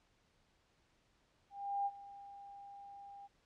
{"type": "tone with ADSR envelope", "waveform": "sine", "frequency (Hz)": 801, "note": "G5", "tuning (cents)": 37, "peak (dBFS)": -32, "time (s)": [1.5, 3.28], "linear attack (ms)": 360, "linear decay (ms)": 43, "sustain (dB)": -18, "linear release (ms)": 26, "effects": ["pink hiss -74 dBFS RMS until 3.45 s", "low-pass 6000 Hz 12 dB/octave"]}